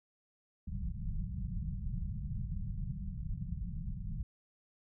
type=low-pass noise; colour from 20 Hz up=pink; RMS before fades=-38 dBFS; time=0.67-4.23 s; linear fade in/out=5 ms; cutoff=200 Hz; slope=96 dB/octave; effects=none